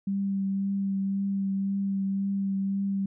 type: tone with vibrato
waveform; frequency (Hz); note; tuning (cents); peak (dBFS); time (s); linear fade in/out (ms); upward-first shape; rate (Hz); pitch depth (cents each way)
sine; 196; G3; 0; -25; 0.07-3.06; 5; triangle; 1.9; 17
effects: none